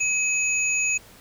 sine tone pair together, 2545 / 6800 Hz, D#7 / G#8, +39 / +40 cents, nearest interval octave + perfect fourth, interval 1701 cents, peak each -22 / -25 dBFS, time 0-0.98 s, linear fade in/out 10 ms, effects pink hiss -49 dBFS RMS until 1.2 s

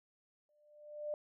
sine tone with exponential growth, 596 Hz, D5, 25 cents sharp, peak -34 dBFS, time 0.49-1.14 s, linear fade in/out 1 ms, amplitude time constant 140 ms, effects none

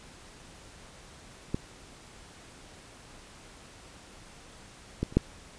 clicks, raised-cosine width 3 ms, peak -15 / -15 / -30 / -7 dBFS, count 4, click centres 1.545 / 5.03 / 5.125 / 5.17 s, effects pink hiss -51 dBFS RMS until 5.58 s + resampled to 22050 Hz

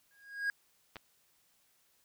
triangle tone with exponential growth, 1637 Hz, G#6, 25 cents flat, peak -26 dBFS, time 0.11-0.5 s, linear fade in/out 1 ms, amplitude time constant 83 ms
clicks, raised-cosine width 0.3 ms, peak -29 dBFS, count 2, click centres 0.958 / 0.967 s
effects white hiss -71 dBFS RMS until 2.04 s

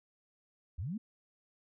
sine linear sweep, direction up, 63.4 to 235.6 Hz, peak -35 dBFS, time 0.78-0.98 s, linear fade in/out 10 ms, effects none

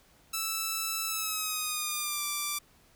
5% pulse tone with pitch glide, 1318 to 1174.2 Hz, E6 to D6, -1 to -1 cents, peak -19 dBFS, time 0.33-2.59 s, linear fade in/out 10 ms, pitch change -200 cents, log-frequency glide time 1.07-2.24 s, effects pink hiss -62 dBFS RMS until 2.95 s

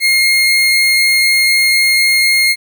30% pulse tone, 2138 Hz, C7, 37 cents sharp, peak -6 dBFS, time 0-2.56 s, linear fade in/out 50 ms, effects 8-bit

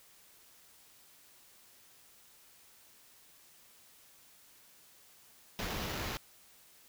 pink noise with sample-and-hold, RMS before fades -38 dBFS, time 5.59-6.17 s, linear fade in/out 0 ms, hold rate 8820 Hz, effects white hiss -61 dBFS RMS until 6.88 s

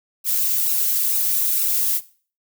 violet noise with flanger, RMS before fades -20 dBFS, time 0.24-2.01 s, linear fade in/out 50 ms, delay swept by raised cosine 0.75 to 4.05 ms, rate 2.2 Hz, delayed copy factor +0.9, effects noise-tail reverb RT60 0.4 s tail -17 dB re dry

